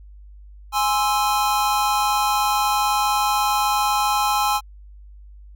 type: chord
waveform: square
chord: Ab augmented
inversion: none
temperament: equal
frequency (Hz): 830.6 / 1046.5 / 1318.5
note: Ab5 / C6 / E6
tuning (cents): 0 / 0 / 0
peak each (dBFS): -21 / -24 / -25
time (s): 0.72-4.61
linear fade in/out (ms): 50
effects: added 50 Hz sine -40 dBFS peak until 5.55 s